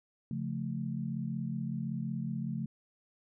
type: chord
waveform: sine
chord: Db augmented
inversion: none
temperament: equal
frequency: 138.59 / 174.61 / 220 Hz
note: Db3 / F3 / A3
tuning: 0 / 0 / 0 cents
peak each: -37 / -38 / -37 dBFS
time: 0.31-2.66 s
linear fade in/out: 2 ms
effects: none